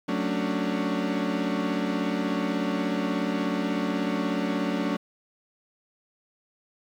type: chord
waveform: 35% pulse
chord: D major seventh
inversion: first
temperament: equal with one note detuned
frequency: 185 / 222.3 / 277.2 / 293.7 Hz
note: F#3 / A3 / C#4 / D4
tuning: 0 / +18 / 0 / 0 cents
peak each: -29 dBFS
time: 0.08-4.97 s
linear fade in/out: 10 ms
effects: low-pass 4000 Hz 12 dB/octave + 9-bit